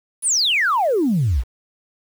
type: exponential sweep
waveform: sine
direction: down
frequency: 10548 to 51.91 Hz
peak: -14 dBFS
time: 0.22-1.44 s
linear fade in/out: 50 ms
effects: tanh soft clip ceiling -11 dBFS + 7-bit